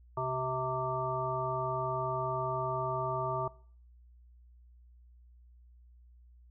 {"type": "harmonic tone with a mistuned harmonic", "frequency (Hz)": 130, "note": "C3", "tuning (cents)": -11, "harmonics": [1, 3, 5, 7, 9], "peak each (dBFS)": [-38, -39, -37, -36, -36], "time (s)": [0.17, 3.48], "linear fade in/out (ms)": 5, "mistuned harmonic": 3, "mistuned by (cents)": -24, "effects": ["noise-tail reverb RT60 0.5 s tail -21 dB re dry", "added 60 Hz sine -55 dBFS peak until 6.5 s"]}